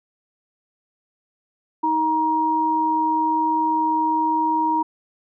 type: tone pair together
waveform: sine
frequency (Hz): 315.4 / 945.1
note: D#4 / A#5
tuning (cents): +24 / +24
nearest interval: octave + perfect fifth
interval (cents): 1900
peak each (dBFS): -24 / -18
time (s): 1.83-4.83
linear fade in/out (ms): 10
effects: none